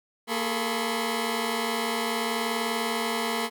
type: tone cluster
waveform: 15% pulse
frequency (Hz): 230.3 / 420.5 / 440.1 / 993 / 1078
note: A#3 / G#4 / A4 / B5 / C#6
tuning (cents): -21 / +22 / 0 / +9 / -49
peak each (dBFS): -23 / -27 / -31 / -27 / -28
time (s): 0.27-3.5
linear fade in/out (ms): 50
effects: none